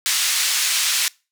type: band-pass noise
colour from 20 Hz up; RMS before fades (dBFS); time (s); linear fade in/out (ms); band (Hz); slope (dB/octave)
white; -20; 0.06-1.08; 0; 1900 to 7600; 12
effects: noise-tail reverb RT60 0.3 s tail -24 dB re dry